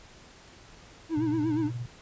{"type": "tone with vibrato", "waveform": "triangle", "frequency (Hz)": 311.1, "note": "D#4", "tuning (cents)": 0, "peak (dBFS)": -23, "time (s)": [1.09, 1.71], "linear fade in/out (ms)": 50, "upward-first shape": "sine", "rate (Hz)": 8.4, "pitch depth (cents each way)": 97}
{"type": "tone with tremolo", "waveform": "sine", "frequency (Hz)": 120.4, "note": "B2", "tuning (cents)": -44, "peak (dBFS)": -29, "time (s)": [1.17, 1.86], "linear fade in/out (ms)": 5, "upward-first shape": "triangle", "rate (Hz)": 19, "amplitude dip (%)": 60}
{"effects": ["pink hiss -52 dBFS RMS until 2.01 s", "resampled to 16000 Hz"]}